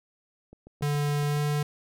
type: click train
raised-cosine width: 2 ms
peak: -34 dBFS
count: 7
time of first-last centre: 0.53-1.369 s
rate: 7.15 Hz
type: tone with pitch glide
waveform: square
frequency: 145.9 to 147.34 Hz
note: D3 to D3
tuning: -11 to +6 cents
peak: -25 dBFS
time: 0.82-1.63 s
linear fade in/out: 5 ms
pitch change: +17 cents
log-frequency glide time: 1.26-1.39 s
effects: none

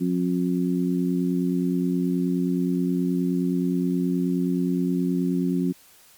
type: harmonic tone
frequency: 89.5 Hz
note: F2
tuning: 43 cents sharp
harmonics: 2 / 3 / 4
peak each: -23 / -24 / -30 dBFS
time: 0-5.73 s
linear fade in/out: 20 ms
effects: white hiss -53 dBFS RMS until 6.17 s + MP3 96 kbps

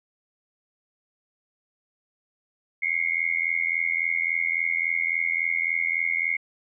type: tone with amplitude modulation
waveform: sine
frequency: 2149 Hz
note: C7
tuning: 46 cents sharp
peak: -18 dBFS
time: 2.82-6.37 s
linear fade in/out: 10 ms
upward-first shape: sine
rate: 83.6 Hz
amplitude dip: 100%
effects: none

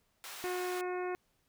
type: high-pass noise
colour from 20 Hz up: pink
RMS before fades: -46 dBFS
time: 0.24-0.81 s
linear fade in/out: 0 ms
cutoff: 1000 Hz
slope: 12 dB/octave
type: harmonic tone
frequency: 362.1 Hz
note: F#4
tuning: 37 cents flat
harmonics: 1 / 2 / 3 / 4 / 5 / 6 / 7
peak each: -35 / -41 / -45 / -47 / -49 / -51 / -52 dBFS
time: 0.44-1.15 s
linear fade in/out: 0 ms
effects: pink hiss -75 dBFS RMS until 1.48 s

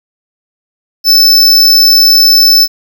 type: tone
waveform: square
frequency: 5274 Hz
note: E8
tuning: in tune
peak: -3 dBFS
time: 1.04-2.68 s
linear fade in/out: 50 ms
effects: 7-bit

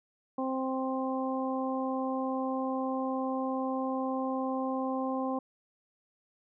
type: harmonic tone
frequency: 262.4 Hz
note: C4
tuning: 5 cents sharp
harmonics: 1 / 2 / 3 / 4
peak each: -32 / -35 / -37 / -38 dBFS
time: 0.38-5.39 s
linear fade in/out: 5 ms
effects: none

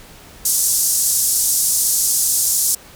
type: band-pass noise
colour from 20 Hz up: white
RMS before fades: -17 dBFS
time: 0.45-2.75 s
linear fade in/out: 5 ms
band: 5800 to 12000 Hz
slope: 24 dB/octave
effects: pink hiss -42 dBFS RMS until 2.95 s

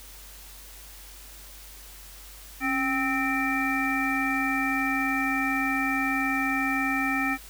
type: harmonic tone with a mistuned harmonic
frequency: 260.8 Hz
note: C4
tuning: 5 cents flat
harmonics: 1 / 3 / 5 / 7 / 9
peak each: -28 / -32 / -32 / -30 / -29 dBFS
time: 2.6-7.38 s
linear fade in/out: 50 ms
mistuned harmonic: 1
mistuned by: +75 cents
effects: added 48 Hz sine -47 dBFS peak until 7.49 s + white hiss -47 dBFS RMS until 7.49 s

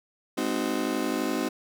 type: chord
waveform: 35% pulse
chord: Ab dominant seventh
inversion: none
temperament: just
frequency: 207.7 / 259.6 / 311.5 / 373.8 Hz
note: Ab3 / C4 / Eb4 / Gb4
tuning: 0 / -13 / +2 / +18 cents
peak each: -33 / -28 / -29 / -31 dBFS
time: 0.37-1.49 s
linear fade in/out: 10 ms
effects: none

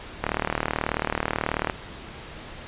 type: click train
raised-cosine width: 0.5 ms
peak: -8 dBFS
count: 57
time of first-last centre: 0.24-1.698 s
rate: 38.4 Hz
effects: pink hiss -40 dBFS RMS until 2.67 s + resampled to 8000 Hz

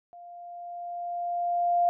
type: tone with level ramp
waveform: sine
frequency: 698.5 Hz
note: F5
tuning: in tune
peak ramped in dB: -44 to -19 dBFS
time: 0.13-1.89 s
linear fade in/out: 0 ms
effects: none

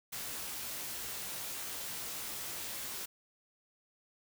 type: noise with comb filter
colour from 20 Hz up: white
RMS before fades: -41 dBFS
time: 0.12-3.06 s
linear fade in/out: 10 ms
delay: 17 ms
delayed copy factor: +0.55
effects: none

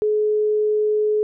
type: tone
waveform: sine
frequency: 424.8 Hz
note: G#4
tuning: 39 cents sharp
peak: -16 dBFS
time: 0.02-1.23 s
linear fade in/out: 0 ms
effects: none

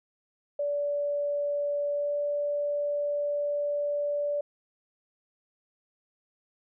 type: tone with pitch glide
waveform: sine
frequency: 578 to 581.3 Hz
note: D5 to D5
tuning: -28 to -18 cents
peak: -26 dBFS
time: 0.59-4.41 s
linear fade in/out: 5 ms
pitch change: +10 cents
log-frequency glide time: 1.92-2.16 s
effects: none

